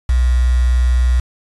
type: tone with quantisation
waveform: sine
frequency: 61.74 Hz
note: B1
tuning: in tune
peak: -10 dBFS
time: 0.09-1.2 s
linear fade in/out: 5 ms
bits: 5
effects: resampled to 24000 Hz